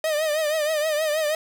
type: tone with vibrato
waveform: 45% pulse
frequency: 615 Hz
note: D#5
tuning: 20 cents flat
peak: -21 dBFS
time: 0.04-1.35 s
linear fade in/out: 2 ms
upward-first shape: triangle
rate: 6.3 Hz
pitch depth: 91 cents each way
effects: none